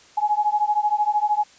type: beating tone pair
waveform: sine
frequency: 833 / 846 Hz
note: G#5 / G#5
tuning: +5 / +32 cents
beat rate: 13 Hz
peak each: -21 dBFS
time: 0.17-1.44 s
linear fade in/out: 10 ms
effects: white hiss -51 dBFS RMS until 1.58 s + resampled to 16000 Hz